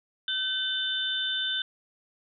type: tone cluster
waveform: sine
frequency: 1532 / 3025 / 3567 Hz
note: G6 / F#7 / A7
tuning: -40 / +38 / +23 cents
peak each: -33 / -32 / -29 dBFS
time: 0.28-1.62 s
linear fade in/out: 2 ms
effects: none